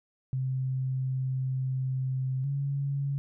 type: tone pair in turn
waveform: sine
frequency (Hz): 130.81 / 139.75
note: C3 / C#3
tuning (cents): 0 / +14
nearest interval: minor second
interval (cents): 114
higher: second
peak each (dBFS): -27 / -27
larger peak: neither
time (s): 0.33-2.44 / 2.44-3.18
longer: first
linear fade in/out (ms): 0
effects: none